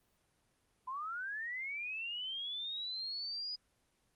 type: linear sweep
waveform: sine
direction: up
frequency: 993 to 4978 Hz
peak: -38 dBFS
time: 0.87-3.56 s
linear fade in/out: 10 ms
effects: pink hiss -75 dBFS RMS until 4.15 s + Opus 24 kbps